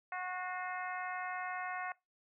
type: harmonic tone with a mistuned harmonic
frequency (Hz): 365.8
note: F#4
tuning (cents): -20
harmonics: 2 / 3 / 4 / 5 / 6 / 7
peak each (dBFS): -41 / -44 / -45 / -45 / -48 / -53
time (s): 0.12-1.92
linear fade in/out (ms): 2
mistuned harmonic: 6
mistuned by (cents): -58
effects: noise-tail reverb RT60 0.2 s tail -22 dB re dry